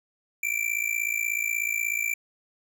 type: tone with amplitude modulation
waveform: square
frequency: 2349 Hz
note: D7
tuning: in tune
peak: -22 dBFS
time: 0.43-2.14 s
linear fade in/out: 5 ms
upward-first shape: sine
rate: 56.5 Hz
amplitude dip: 90%
effects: none